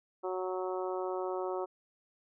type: harmonic tone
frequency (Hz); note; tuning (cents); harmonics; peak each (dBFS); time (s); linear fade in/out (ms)
185; F#3; 0; 2 / 3 / 4 / 5 / 6 / 7; -35 / -39 / -41 / -43 / -45 / -46; 0.23-1.66; 20
effects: none